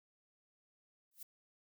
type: noise with exponential growth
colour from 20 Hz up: violet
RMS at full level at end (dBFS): -44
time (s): 1.11-1.23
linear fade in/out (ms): 5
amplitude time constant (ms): 24
effects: none